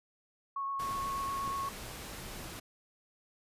sine tone with vibrato, 1100 Hz, C#6, 14 cents flat, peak -33 dBFS, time 0.56-1.69 s, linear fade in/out 5 ms, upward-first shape sine, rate 8.3 Hz, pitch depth 11 cents each way
pink noise, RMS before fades -44 dBFS, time 0.79-2.6 s, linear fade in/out 10 ms
click, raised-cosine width 3 ms, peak -29 dBFS, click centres 1.477 s
effects resampled to 32000 Hz

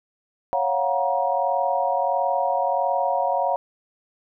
sine chord, Gb major seventh, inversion second, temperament equal with one note detuned, 554.4 / 698.5 / 740 / 947.5 Hz, Db5 / F5 / Gb5 / Bb5, 0 / 0 / 0 / +28 cents, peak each -25 dBFS, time 0.53-3.56 s, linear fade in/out 0 ms, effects none

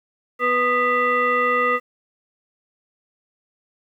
sine tone with frequency modulation, 1235 Hz, D#6, 13 cents flat, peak -16 dBFS, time 0.39-1.8 s, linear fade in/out 50 ms, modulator 742 Hz, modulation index 1.2, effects 9-bit

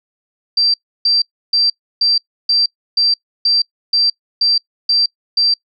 sine tone bursts, 4700 Hz, D8, 1 cent sharp, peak -10 dBFS, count 11, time 0.57-5.54 s, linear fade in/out 5 ms, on 170 ms, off 310 ms, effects noise-tail reverb RT60 0.1 s tail -25 dB re dry

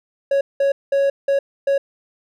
triangle tone bursts at uneven times, 554.4 Hz, C#5, in tune, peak -12 dBFS, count 5, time 0.31-0.41 / 0.6-0.72 / 0.92-1.1 / 1.28-1.39 / 1.67-1.78 s, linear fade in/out 5 ms, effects none

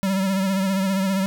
square tone with vibrato, 192.5 Hz, G3, 31 cents flat, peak -20 dBFS, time 0.03-1.26 s, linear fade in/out 0 ms, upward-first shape triangle, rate 15 Hz, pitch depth 57 cents each way, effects none

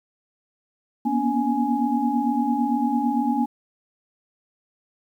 sine tone cluster, 236.9 / 245.8 / 283.5 / 834 Hz, A#3 / B3 / C#4 / G#5, +28 / -8 / +39 / +7 cents, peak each -25 dBFS, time 1.05-3.46 s, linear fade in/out 10 ms, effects 9-bit

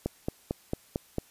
click train, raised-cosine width 2 ms, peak -15 dBFS, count 6, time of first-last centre 0.06-1.184 s, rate 4.45 Hz, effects white hiss -59 dBFS RMS until 1.3 s + resampled to 32000 Hz

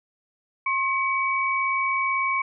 sine tone pair together, 1072 / 2269 Hz, C6 / C#7, +42 / +40 cents, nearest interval octave + minor second, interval 1298 cents, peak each -24 / -24 dBFS, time 0.66-2.42 s, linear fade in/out 5 ms, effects none

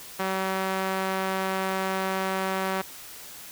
sawtooth tone with band-pass filter, 190.3 Hz, F#3, 49 cents sharp, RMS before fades -28 dBFS, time 0.19-2.82 s, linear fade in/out 10 ms, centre 1200 Hz, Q 0.69, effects white hiss -43 dBFS RMS until 3.51 s

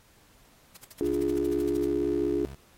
white noise bursts, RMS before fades -45 dBFS, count 15, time 0.75-1.848 s, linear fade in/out 5 ms, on 20 ms, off 57 ms
sine chord, D diminished, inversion none, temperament equal, 293.7 / 349.2 / 415.3 Hz, D4 / F4 / Ab4, 0 / 0 / 0 cents, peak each -29 / -28 / -29 dBFS, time 1.01-2.45 s, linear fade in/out 0 ms
25% pulse tone, 68 Hz, C#2, 33 cents flat, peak -36 dBFS, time 1.03-2.55 s, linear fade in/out 5 ms
effects pink hiss -60 dBFS RMS until 2.77 s + AAC 48 kbps

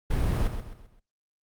brown noise with echo, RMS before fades -25 dBFS, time 0.1-0.48 s, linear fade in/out 10 ms, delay 130 ms, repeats 4, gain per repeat -8 dB, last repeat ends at 1 s, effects noise-tail reverb RT60 0.3 s tail -26 dB re dry + Opus 48 kbps

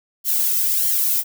violet noise with flanger, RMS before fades -19 dBFS, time 0.24-1.24 s, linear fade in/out 50 ms, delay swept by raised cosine 0.79 to 1.79 ms, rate 1.6 Hz, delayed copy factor -0.6, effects none

